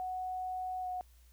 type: tone with pitch glide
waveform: sine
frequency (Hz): 740 to 731.5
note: F#5 to F#5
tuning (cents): 0 to -20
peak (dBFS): -35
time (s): 0-1.01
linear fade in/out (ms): 0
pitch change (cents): -20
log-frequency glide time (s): 0.81-0.87
effects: added 60 Hz sine -58 dBFS peak until 1.32 s + white hiss -69 dBFS RMS until 1.32 s